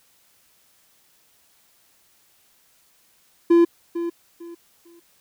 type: tone with echo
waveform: triangle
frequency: 340.4 Hz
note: F4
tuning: 44 cents flat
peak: -9 dBFS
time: 3.5-3.65 s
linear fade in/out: 10 ms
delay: 450 ms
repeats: 3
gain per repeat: -12 dB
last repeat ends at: 5 s
effects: white hiss -60 dBFS RMS until 5.2 s